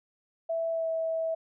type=tone with pitch glide; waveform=sine; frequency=659.3 to 650.6 Hz; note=E5 to E5; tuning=0 to -23 cents; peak=-27 dBFS; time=0.49-1.35 s; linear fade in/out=10 ms; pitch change=-23 cents; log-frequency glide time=0.71-0.88 s; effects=none